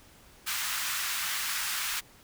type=high-pass noise; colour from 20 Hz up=pink; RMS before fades=-32 dBFS; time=0.46-2.01 s; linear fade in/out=20 ms; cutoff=1200 Hz; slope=24 dB/octave; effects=pink hiss -56 dBFS RMS until 2.23 s